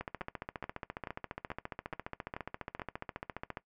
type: two click trains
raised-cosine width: 0.5 ms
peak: -23 / -23 dBFS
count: 53 / 7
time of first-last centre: 0.01-3.572 / 0.21-2.796 s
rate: 14.6 / 2.32 Hz
effects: noise-tail reverb RT60 0.1 s tail -18 dB re dry